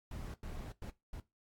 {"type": "noise bursts at uneven times", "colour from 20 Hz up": "brown", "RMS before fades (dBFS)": -44, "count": 4, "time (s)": [[0.11, 0.34], [0.43, 0.72], [0.82, 0.9], [1.13, 1.2]], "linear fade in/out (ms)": 2, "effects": ["noise-tail reverb RT60 0.2 s tail -17 dB re dry", "AAC 64 kbps"]}